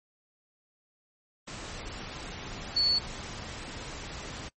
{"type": "tone in noise", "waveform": "sine", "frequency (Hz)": 4435, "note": "C#8", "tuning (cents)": 0, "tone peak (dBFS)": -22, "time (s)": [2.76, 2.99], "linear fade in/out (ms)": 10, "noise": "pink", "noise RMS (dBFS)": -40, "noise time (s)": [1.47, 4.49], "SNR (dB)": 15, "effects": ["noise-tail reverb RT60 0.1 s tail -23 dB re dry", "MP3 32 kbps"]}